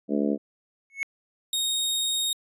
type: harmonic tone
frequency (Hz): 71.6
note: D2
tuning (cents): -43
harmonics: 3 / 4 / 5 / 6 / 7 / 8 / 9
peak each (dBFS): -26 / -26 / -32 / -32 / -32 / -39 / -36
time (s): 0.08-0.38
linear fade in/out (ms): 50
type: tone with exponential growth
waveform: triangle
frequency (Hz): 2200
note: C#7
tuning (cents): -14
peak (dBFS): -20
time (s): 0.9-1.03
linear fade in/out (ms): 0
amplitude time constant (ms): 27
type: tone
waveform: sawtooth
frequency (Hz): 3729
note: A#7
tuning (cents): 0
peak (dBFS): -21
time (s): 1.53-2.33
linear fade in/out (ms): 2
effects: resampled to 32000 Hz